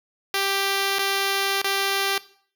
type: tone with dropouts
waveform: 5% pulse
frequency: 393 Hz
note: G4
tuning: 4 cents sharp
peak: -10 dBFS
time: 0.34-2.18 s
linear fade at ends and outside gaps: 1 ms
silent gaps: 0.985-0.991 / 1.617-1.644 s
effects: noise-tail reverb RT60 0.5 s tail -18 dB re dry